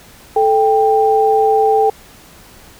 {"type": "tone pair together", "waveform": "sine", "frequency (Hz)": [437.5, 789.5], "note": ["A4", "G5"], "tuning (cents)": [-10, 12], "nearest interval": "minor seventh", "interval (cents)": 1022, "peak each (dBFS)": -12, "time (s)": [0.36, 1.9], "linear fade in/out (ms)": 5, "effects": ["pink hiss -42 dBFS RMS until 2.79 s"]}